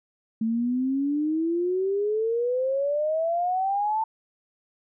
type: exponential sweep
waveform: sine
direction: up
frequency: 220 to 895 Hz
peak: -22 dBFS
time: 0.41-4.04 s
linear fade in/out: 5 ms
effects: none